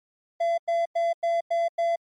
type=tone bursts; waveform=triangle; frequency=677 Hz; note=E5; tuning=46 cents sharp; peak=-19 dBFS; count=6; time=0.4-1.96 s; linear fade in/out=10 ms; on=180 ms; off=96 ms; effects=MP3 48 kbps